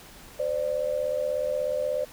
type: tone pair together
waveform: sine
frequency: 515 / 591.6 Hz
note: C5 / D5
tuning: -28 / +13 cents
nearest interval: major second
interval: 241 cents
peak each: -28 / -27 dBFS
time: 0.39-2.05 s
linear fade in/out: 10 ms
effects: pink hiss -48 dBFS RMS until 2.12 s